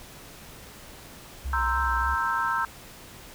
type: tone with vibrato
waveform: sine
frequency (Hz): 63.5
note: B1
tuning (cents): +49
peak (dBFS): -28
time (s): 1.44-2.16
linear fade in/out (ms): 20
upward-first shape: sine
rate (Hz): 3.4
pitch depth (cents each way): 92
type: chord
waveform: sine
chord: C dominant seventh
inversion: third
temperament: equal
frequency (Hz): 932.3 / 1046.5 / 1318.5 / 1568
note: Bb5 / C6 / E6 / G6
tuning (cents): 0 / 0 / 0 / 0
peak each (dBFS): -29 / -31 / -28 / -29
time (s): 1.53-2.65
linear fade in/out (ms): 2
effects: pink hiss -46 dBFS RMS until 3.34 s